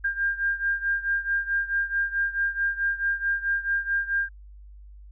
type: beating tone pair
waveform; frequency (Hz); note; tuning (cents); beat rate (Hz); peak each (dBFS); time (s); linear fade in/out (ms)
sine; 1600 / 1604.6; G6 / G6; +35 / +40; 4.6; -25 / -28; 0.04-4.29; 10
effects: added 50 Hz sine -43 dBFS peak until 5.11 s